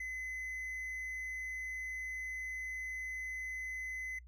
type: tone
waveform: triangle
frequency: 2033 Hz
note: B6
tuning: 50 cents sharp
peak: -37 dBFS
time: 0-4.19 s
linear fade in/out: 5 ms
effects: noise-tail reverb RT60 0.1 s tail -22 dB re dry + added 60 Hz sine -52 dBFS peak until 4.27 s